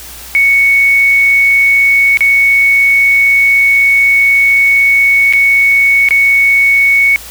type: tone with dropouts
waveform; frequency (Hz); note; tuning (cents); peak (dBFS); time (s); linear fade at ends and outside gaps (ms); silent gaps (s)
sine; 2221; C#7; +3; -5; 0.35-7.16; 0; 2.172-2.207 / 5.326-5.335 / 6.087-6.108
effects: added 60 Hz sine -36 dBFS peak until 7.3 s + white hiss -30 dBFS RMS until 7.3 s